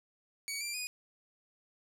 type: tone with pitch steps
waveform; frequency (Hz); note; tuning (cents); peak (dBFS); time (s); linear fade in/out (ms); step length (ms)
15% pulse; 2257 / 2364 / 2476; C#7 / D7 / D#7; +31 / +11 / -9; -29; 0.48-0.87; 0; 130
effects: none